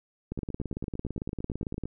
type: two click trains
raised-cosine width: 3 ms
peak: -20 / -22 dBFS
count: 28 / 14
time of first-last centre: 0.32-1.837 / 0.39-1.856 s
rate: 17.8 / 8.87 Hz
effects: none